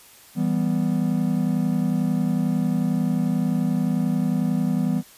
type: chord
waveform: triangle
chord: E minor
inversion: none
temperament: equal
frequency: 164.81 / 196 / 246.9 Hz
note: E3 / G3 / B3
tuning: 0 / 0 / 0 cents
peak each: -22 dBFS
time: 0.35-5.03 s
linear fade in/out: 50 ms
effects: white hiss -49 dBFS RMS until 5.17 s + resampled to 32000 Hz